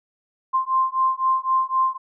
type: beating tone pair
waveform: sine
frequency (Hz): 1046.5 / 1050.4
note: C6 / C6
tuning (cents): 0 / +6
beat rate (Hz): 3.9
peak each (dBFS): -21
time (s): 0.53-1.98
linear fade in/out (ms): 20
effects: none